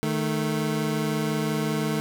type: tone pair together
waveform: 25% pulse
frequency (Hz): 154.5 / 218.9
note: D#3 / A3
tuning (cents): -12 / -9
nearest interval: tritone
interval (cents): 603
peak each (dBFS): -23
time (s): 0.03-2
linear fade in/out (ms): 0
effects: none